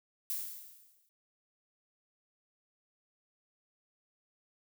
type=noise with exponential decay; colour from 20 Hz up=violet; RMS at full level=-34 dBFS; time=0.3-1.09 s; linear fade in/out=0 ms; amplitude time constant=170 ms; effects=none